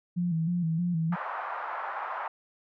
sine tone with vibrato, 168.9 Hz, E3, 42 cents sharp, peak -25 dBFS, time 0.16-1.16 s, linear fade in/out 20 ms, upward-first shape square, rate 3.2 Hz, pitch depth 69 cents each way
white band-pass noise, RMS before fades -35 dBFS, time 1.12-2.28 s, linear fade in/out 5 ms, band 720 to 1300 Hz, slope 24 dB/octave
effects none

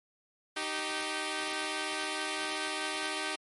5% pulse tone pair together, 309.2 / 387.7 Hz, D#4 / G4, -11 / -19 cents, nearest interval major third, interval 392 cents, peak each -24 dBFS, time 0.56-3.36 s, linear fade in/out 10 ms, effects MP3 48 kbps

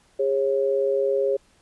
sine tone pair together, 407.4 / 545.4 Hz, G#4 / C#5, -33 / -28 cents, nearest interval perfect fourth, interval 505 cents, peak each -22 dBFS, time 0.19-1.37 s, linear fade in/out 10 ms, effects pink hiss -60 dBFS RMS until 1.61 s + resampled to 24000 Hz

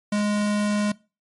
square tone, 207.7 Hz, G#3, in tune, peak -21 dBFS, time 0.12-0.92 s, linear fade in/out 5 ms, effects noise-tail reverb RT60 0.3 s tail -21 dB re dry + MP3 48 kbps

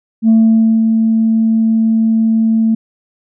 sine tone with ADSR envelope, 223.5 Hz, A3, 27 cents sharp, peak -3 dBFS, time 0.22-2.75 s, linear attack 67 ms, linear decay 540 ms, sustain -5 dB, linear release 7 ms, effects tanh soft clip ceiling -3 dBFS

